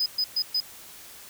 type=tone bursts; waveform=triangle; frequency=5010 Hz; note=D#8; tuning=11 cents sharp; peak=-21 dBFS; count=4; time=0-0.604 s; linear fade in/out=5 ms; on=61 ms; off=120 ms; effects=white hiss -46 dBFS RMS until 1.29 s